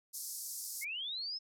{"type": "band-pass noise", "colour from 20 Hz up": "white", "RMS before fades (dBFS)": -43, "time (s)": [0.13, 0.85], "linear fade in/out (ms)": 20, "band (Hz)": [4800, 14000], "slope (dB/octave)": 48}
{"type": "linear sweep", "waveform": "sine", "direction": "up", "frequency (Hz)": [2049, 5274], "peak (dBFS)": -37, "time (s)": [0.81, 1.39], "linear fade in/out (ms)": 20}
{"effects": []}